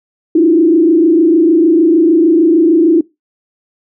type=tone with frequency modulation; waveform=sine; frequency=329.6 Hz; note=E4; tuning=in tune; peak=-5 dBFS; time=0.35-3.01 s; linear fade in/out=5 ms; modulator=26.6 Hz; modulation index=1; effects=noise-tail reverb RT60 0.2 s tail -22 dB re dry